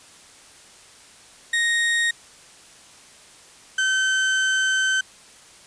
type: tone pair in turn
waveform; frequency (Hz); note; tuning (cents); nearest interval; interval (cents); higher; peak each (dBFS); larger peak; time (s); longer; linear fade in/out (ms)
35% pulse; 1864.7 / 1538.7; A#6 / G6; 0 / -33; minor third; 333; first; -17; neither; 1.53-2.11 / 3.78-5.01; second; 5
effects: white hiss -48 dBFS RMS until 5.66 s + resampled to 22050 Hz